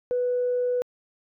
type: tone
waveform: sine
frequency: 493.9 Hz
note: B4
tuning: in tune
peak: -21 dBFS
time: 0.11-0.82 s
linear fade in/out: 0 ms
effects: tanh soft clip ceiling -17 dBFS